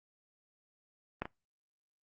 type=clicks; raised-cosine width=0.5 ms; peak=-18 / -25 dBFS; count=2; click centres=1.22 / 1.255 s; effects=noise-tail reverb RT60 0.2 s tail -24 dB re dry + Opus 24 kbps